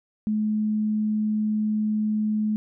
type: tone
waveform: sine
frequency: 213.8 Hz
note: A3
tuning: 49 cents flat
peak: -21 dBFS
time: 0.27-2.56 s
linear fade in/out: 0 ms
effects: none